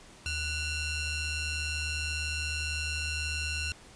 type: ring-modulated tone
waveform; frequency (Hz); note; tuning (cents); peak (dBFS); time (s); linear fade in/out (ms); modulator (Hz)
sawtooth; 1396.9; F6; 0; -24; 0.26-3.72; 0; 1320
effects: pink hiss -53 dBFS RMS until 3.95 s + resampled to 22050 Hz